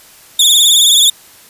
sawtooth tone with vibrato, 3520 Hz, A7, in tune, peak -3 dBFS, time 0.39-1.1 s, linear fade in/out 5 ms, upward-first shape triangle, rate 19 Hz, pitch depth 110 cents each way, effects white hiss -41 dBFS RMS until 1.49 s + resampled to 32000 Hz

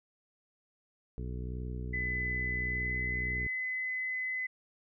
harmonic tone, 61.74 Hz, B1, in tune, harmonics 1 / 2 / 3 / 4 / 5 / 6 / 7, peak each -37 / -41 / -46 / -49 / -52 / -52 / -50 dBFS, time 1.18-3.47 s, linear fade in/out 0 ms
sine tone with pitch glide, 2009 to 2024 Hz, B6 to B6, +29 to +42 cents, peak -32 dBFS, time 1.93-4.47 s, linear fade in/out 10 ms, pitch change +13 cents, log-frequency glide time 2.67-2.99 s
effects none

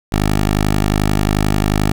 10% pulse tone, 51.3 Hz, G#1, 21 cents flat, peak -5 dBFS, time 0.12-1.92 s, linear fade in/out 5 ms, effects none

